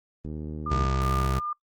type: click train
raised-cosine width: 3 ms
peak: -23 dBFS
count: 47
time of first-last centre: 0.25-0.848 s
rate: 76.9 Hz
type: tone with tremolo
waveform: sine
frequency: 1204 Hz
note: D6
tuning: 43 cents sharp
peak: -27 dBFS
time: 0.66-1.53 s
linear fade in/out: 5 ms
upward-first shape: sine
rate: 2.6 Hz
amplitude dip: 45%
type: tone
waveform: 25% pulse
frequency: 66 Hz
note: C2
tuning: 16 cents sharp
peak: -20 dBFS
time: 0.7-1.4 s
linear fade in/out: 20 ms
effects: noise-tail reverb RT60 0.1 s tail -22 dB re dry + Opus 24 kbps